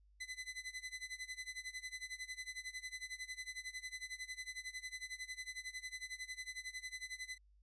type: tone with tremolo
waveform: sawtooth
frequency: 2018 Hz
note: B6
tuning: 37 cents sharp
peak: -38 dBFS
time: 0.2-7.38 s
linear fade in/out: 10 ms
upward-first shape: sine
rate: 11 Hz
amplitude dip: 90%
effects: added 50 Hz sine -65 dBFS peak until 7.62 s + resampled to 22050 Hz